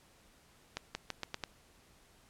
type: accelerating click train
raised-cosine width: 0.2 ms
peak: -19 dBFS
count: 6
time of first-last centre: 0.77-1.438 s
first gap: 180 ms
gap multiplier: 0.85
effects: pink hiss -64 dBFS RMS until 2.29 s + low-pass 12000 Hz 12 dB/octave